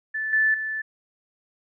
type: tone with level steps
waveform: sine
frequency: 1751 Hz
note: A6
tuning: 9 cents flat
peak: -25 / -17 / -26 dBFS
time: 0.14-0.82 s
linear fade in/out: 10 ms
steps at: 0.33 / 0.54 s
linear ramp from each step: 2 ms
effects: none